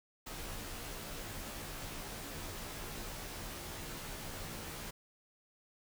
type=noise with comb filter; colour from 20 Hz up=pink; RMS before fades=-44 dBFS; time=0.26-4.91 s; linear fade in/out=10 ms; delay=16 ms; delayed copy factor=-0.85; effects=none